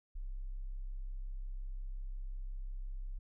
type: tone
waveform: sine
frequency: 32.81 Hz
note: C1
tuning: 6 cents sharp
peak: -38 dBFS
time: 0.15-3.19 s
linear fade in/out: 10 ms
effects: none